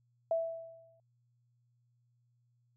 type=tone with exponential decay; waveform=sine; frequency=659.3 Hz; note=E5; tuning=in tune; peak=-26 dBFS; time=0.31-1 s; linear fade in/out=2 ms; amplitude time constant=150 ms; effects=added 120 Hz sine -70 dBFS peak until 2.76 s